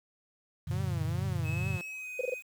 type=chord; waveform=sine; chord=Gb augmented; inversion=none; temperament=just; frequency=92.5 / 115.62 / 144.53 Hz; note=Gb2 / Bb2 / D3; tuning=0 / -14 / -27 cents; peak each=-34 dBFS; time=0.67-1.78 s; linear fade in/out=10 ms
type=tone with vibrato; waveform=sawtooth; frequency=174.61 Hz; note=F3; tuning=in tune; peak=-35 dBFS; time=0.71-1.81 s; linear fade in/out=0 ms; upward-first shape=triangle; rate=2.3 Hz; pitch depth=200 cents each way
type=tone with pitch glide; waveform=triangle; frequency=2578 to 2506 Hz; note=E7 to D#7; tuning=-39 to +12 cents; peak=-37 dBFS; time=1.43-2.43 s; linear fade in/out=50 ms; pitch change=-49 cents; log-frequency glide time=1.81-2.08 s
type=tone bursts; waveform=sine; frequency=506 Hz; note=B4; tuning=42 cents sharp; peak=-27 dBFS; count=4; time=2.19-2.341 s; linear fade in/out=5 ms; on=22 ms; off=21 ms
effects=9-bit